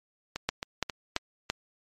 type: two click trains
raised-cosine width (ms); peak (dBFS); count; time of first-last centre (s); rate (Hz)
0.2; -15 / -9; 4 / 4; 0.36-1.166 / 0.49-1.5; 3.72 / 2.97
effects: MP3 64 kbps